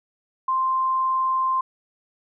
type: tone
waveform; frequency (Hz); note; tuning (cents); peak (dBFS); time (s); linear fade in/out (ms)
sine; 1046.5; C6; 0; -19; 0.48-1.61; 5
effects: none